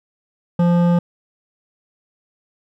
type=tone with hard clipping; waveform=sine; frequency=173.5 Hz; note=F3; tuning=11 cents flat; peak=-14 dBFS; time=0.59-0.99 s; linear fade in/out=5 ms; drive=12 dB; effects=none